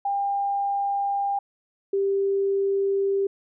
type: tone pair in turn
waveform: sine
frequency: 800 / 393.9 Hz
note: G5 / G4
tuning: +35 / +8 cents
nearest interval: octave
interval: 1227 cents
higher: first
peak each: -22 / -20 dBFS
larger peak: second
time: 0.05-1.39 / 1.93-3.27 s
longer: neither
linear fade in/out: 5 ms
effects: none